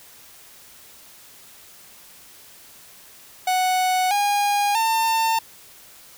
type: tone with pitch steps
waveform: 45% pulse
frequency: 740 / 816.4 / 900.6 Hz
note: F#5 / G#5 / A5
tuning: 0 / -30 / +40 cents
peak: -18 dBFS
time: 3.47-5.39 s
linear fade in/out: 5 ms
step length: 640 ms
effects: white hiss -47 dBFS RMS until 6.17 s